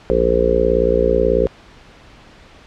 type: harmonic tone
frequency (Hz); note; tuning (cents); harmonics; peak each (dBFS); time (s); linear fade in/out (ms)
58.27; A#1; 0; 1 / 3 / 4 / 5 / 6 / 7 / 8 / 9; -21 / -25 / -27 / -27 / -26 / -18 / -18 / -18; 0.1-1.47; 0
effects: pink hiss -44 dBFS RMS until 2.66 s + low-pass 4000 Hz 12 dB/octave